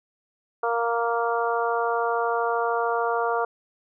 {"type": "harmonic tone", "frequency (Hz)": 233.1, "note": "A#3", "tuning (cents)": 0, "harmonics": [2, 3, 4, 5, 6], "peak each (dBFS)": [-26, -27, -29, -29, -31], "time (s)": [0.63, 3.45], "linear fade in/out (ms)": 5, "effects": []}